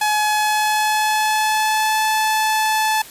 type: tone with pitch glide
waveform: sawtooth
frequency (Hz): 848 to 868.8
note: G#5 to A5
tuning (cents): +36 to -22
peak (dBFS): -12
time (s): 0.01-3.02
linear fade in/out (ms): 5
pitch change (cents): +42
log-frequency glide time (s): 0.19-2.02
effects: white hiss -39 dBFS RMS until 3.1 s + resampled to 32000 Hz

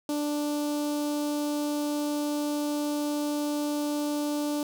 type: tone with notch filter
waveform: sawtooth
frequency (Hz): 294.5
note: D4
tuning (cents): +5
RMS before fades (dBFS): -29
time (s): 0.09-4.63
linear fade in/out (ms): 2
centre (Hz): 1900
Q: 0.59
effects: 10-bit

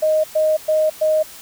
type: tone bursts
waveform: sine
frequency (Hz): 622.3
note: D#5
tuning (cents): 0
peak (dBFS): -13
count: 4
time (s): 0.02-1.23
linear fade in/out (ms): 10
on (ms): 220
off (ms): 110
effects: white hiss -39 dBFS RMS until 1.41 s

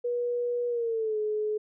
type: tone with pitch glide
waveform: sine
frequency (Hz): 483.6 to 425.9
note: B4 to G#4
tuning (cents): -36 to +44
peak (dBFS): -26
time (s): 0.04-1.58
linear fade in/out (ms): 10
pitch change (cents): -220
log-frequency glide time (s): 0.68-1.18
effects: none

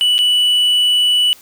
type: tone with dropouts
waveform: triangle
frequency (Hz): 2960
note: F#7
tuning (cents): 0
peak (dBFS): -9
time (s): 0.01-1.33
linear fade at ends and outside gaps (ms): 0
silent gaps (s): 0.181-0.189
effects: white hiss -44 dBFS RMS until 1.41 s

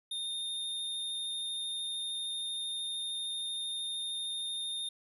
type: tone with vibrato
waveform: square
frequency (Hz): 3652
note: A#7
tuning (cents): -36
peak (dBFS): -35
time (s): 0.11-4.89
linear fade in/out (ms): 5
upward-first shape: triangle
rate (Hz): 13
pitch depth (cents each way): 11
effects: none

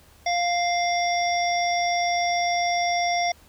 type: harmonic tone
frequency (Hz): 698.5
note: F5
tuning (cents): 0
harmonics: 1 / 3 / 5 / 7 / 8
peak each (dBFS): -22 / -28 / -35 / -40 / -30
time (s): 0.26-3.32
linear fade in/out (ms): 5
effects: added 75 Hz sine -55 dBFS peak until 3.48 s + pink hiss -55 dBFS RMS until 3.48 s

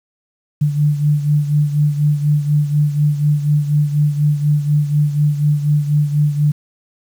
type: beating tone pair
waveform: sine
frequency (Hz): 147.1 / 151.2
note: D3 / D#3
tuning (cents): +3 / -49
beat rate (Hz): 4.1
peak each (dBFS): -13 / -19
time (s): 0.61-6.52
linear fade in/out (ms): 10
effects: 7-bit

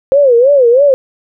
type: tone with vibrato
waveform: sine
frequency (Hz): 519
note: C5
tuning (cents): -14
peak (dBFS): -4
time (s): 0.12-0.94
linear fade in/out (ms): 0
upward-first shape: sine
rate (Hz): 3.1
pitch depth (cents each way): 190
effects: none

